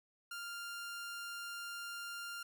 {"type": "tone", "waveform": "sawtooth", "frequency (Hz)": 1396.9, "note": "F6", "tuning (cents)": 0, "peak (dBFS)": -39, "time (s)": [0.31, 2.43], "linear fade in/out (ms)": 5, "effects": []}